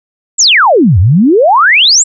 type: exponential two-way sweep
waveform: sine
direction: down then up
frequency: 7980 to 82.41 to 7980 Hz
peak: -3 dBFS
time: 0.38-2.04 s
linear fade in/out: 20 ms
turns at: 0.99 s
effects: none